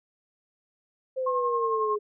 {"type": "exponential sweep", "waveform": "sine", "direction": "down", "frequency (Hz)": [526, 415.1], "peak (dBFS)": -26, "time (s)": [1.16, 1.99], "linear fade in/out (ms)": 20}
{"type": "tone with tremolo", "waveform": "sine", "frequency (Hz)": 1071, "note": "C6", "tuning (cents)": 40, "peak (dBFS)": -24, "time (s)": [1.26, 1.96], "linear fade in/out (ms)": 10, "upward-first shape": "sine", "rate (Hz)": 11, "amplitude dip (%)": 45}
{"effects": []}